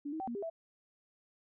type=tone with pitch steps; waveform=sine; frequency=288.3 / 317 / 768 / 236.8 / 401.2 / 658 Hz; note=D4 / D#4 / G5 / A#3 / G4 / E5; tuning=-32 / +32 / -36 / +27 / +40 / -3 cents; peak=-36 dBFS; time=0.05-0.5 s; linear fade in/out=10 ms; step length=75 ms; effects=none